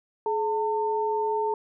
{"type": "tone pair together", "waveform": "sine", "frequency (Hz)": [425.4, 901.4], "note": ["G#4", "A5"], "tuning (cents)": [42, 42], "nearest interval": "octave + minor second", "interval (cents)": 1300, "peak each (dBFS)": [-26, -26], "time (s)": [0.26, 1.54], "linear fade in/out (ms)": 2, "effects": []}